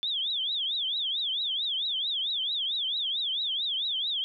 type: tone with vibrato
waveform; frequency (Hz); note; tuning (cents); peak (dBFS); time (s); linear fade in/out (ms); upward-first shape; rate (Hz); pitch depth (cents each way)
sine; 3456; A7; -32; -27; 0.03-4.24; 0; triangle; 4.5; 240
effects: none